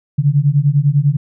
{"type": "beating tone pair", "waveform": "sine", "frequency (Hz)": [138.59, 148.59], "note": ["C#3", "D3"], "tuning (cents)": [0, 21], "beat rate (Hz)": 10, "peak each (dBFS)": -13, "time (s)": [0.18, 1.17], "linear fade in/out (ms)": 10, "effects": []}